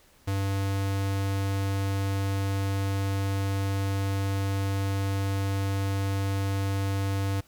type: tone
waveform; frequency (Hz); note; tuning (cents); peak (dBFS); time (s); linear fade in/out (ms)
square; 98; G2; 0; -26; 0.27-7.41; 10
effects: pink hiss -59 dBFS RMS until 7.47 s